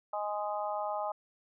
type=harmonic tone; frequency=207.7 Hz; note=G#3; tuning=in tune; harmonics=3 / 4 / 5 / 6; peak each=-36 / -35 / -41 / -41 dBFS; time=0.13-1.12 s; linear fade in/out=5 ms; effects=none